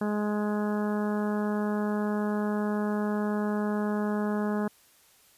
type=harmonic tone; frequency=209.1 Hz; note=G#3; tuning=12 cents sharp; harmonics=1 / 2 / 3 / 4 / 5 / 6 / 7 / 8; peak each=-27 / -33 / -37 / -39 / -41 / -43 / -44 / -45 dBFS; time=0.01-4.68 s; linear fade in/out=5 ms; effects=white hiss -60 dBFS RMS until 5.37 s + resampled to 32000 Hz